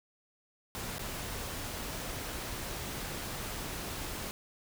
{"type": "noise with dropouts", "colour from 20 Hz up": "pink", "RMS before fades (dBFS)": -39, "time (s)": [0.75, 4.31], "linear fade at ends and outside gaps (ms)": 0, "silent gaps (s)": [0.983, 0.993], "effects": []}